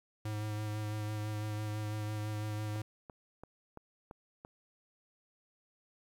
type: tone with vibrato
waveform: square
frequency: 106.4 Hz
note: G#2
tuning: 42 cents sharp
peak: -36 dBFS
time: 0.25-2.82 s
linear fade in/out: 5 ms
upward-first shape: sine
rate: 6 Hz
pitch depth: 18 cents each way
type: click train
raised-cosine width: 1 ms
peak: -33 dBFS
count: 6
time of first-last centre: 2.76-4.449 s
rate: 2.96 Hz
effects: 11-bit